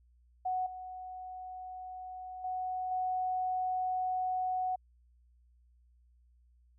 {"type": "tone with level steps", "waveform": "sine", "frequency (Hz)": 740, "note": "F#5", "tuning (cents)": 0, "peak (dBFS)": [-30, -41, -33, -30], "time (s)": [0.45, 4.76], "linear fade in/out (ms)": 10, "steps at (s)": [0.66, 2.44, 2.91], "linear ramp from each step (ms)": 5, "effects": ["added 60 Hz sine -62 dBFS peak until 6.78 s"]}